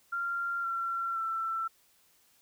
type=tone with pitch steps; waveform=sine; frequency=1386 / 1361.4 / 1337.2 Hz; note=F6 / F6 / E6; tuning=-14 / -45 / +24 cents; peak=-30 dBFS; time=0.12-1.68 s; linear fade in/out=10 ms; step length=520 ms; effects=white hiss -66 dBFS RMS until 2.41 s